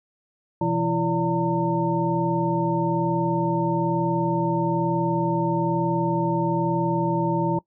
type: tone cluster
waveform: sine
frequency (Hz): 126.8 / 167.9 / 336 / 576 / 910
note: B2 / E3 / E4 / D5 / A#5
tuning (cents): +46 / +32 / +33 / -34 / -42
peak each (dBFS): -30 / -25 / -25 / -29 / -25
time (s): 0.61-7.59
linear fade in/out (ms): 5
effects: noise-tail reverb RT60 0.1 s tail -21 dB re dry